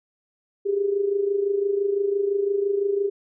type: tone with amplitude modulation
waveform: sine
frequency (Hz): 400.6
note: G4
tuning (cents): +38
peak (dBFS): -17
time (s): 0.65-3.1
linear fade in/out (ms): 20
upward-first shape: sine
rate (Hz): 25.9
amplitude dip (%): 65
effects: none